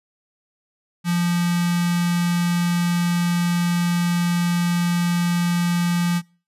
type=tone with notch filter; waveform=square; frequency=173.9 Hz; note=F3; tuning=7 cents flat; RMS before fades=-20 dBFS; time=1.04-6.22 s; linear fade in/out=50 ms; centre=500 Hz; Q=0.7; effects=noise-tail reverb RT60 0.4 s tail -25 dB re dry + resampled to 32000 Hz